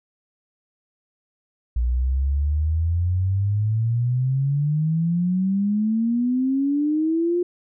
sine exponential sweep, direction up, 58.4 to 357 Hz, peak -18 dBFS, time 1.76-7.43 s, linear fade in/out 5 ms, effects none

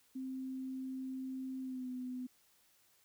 sine tone with pitch glide, 261.6 to 252.5 Hz, C4 to B3, 0 to +39 cents, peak -39 dBFS, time 0.15-2.27 s, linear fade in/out 10 ms, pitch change -61 cents, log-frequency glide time 1.61-1.89 s, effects white hiss -70 dBFS RMS until 3.04 s

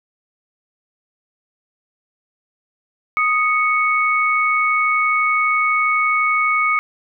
sine tone pair together, 1245.8 / 2217 Hz, D#6 / C#7, +2 / 0 cents, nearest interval minor seventh, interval 998 cents, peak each -17 dBFS, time 3.17-6.79 s, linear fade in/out 0 ms, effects none

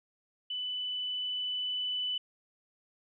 sine tone with level ramp, 2991 Hz, F#7, 18 cents sharp, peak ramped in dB -33 to -30 dBFS, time 0.5-2.18 s, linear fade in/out 5 ms, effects none

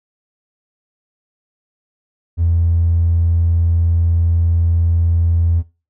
triangle tone, 84.2 Hz, E2, 37 cents sharp, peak -8 dBFS, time 2.37-5.63 s, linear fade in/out 50 ms, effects noise-tail reverb RT60 0.3 s tail -20 dB re dry + tanh soft clip ceiling -8 dBFS

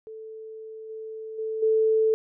sine tone with level steps, 440 Hz, A4, in tune, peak -37 / -34 / -27 / -18 dBFS, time 0.07-2.14 s, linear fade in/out 0 ms, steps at 0.89 / 1.38 / 1.62 s, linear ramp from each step 10 ms, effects none

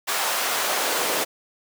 pink noise with high-pass filter sweep, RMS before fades -24 dBFS, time 0.07-1.25 s, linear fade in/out 20 ms, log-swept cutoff 890 to 440 Hz, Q 1.1, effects none

